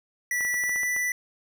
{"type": "tone with pitch glide", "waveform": "square", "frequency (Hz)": [1958, 1976.2], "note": ["B6", "B6"], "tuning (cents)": [-15, 1], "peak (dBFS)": -25, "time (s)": [0.31, 1.12], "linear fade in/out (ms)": 2, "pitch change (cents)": 16, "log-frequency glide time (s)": [0.57, 0.85]}
{"type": "clicks", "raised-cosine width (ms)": 0.5, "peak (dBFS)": -25, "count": 8, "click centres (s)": [0.408, 0.45, 0.542, 0.638, 0.694, 0.76, 0.833, 0.964]}
{"effects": []}